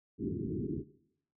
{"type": "low-pass noise", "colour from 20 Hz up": "white", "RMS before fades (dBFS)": -35, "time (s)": [0.18, 0.84], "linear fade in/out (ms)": 50, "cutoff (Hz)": 400, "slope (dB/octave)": 96, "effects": ["noise-tail reverb RT60 0.7 s tail -17 dB re dry", "high-pass 80 Hz 12 dB/octave"]}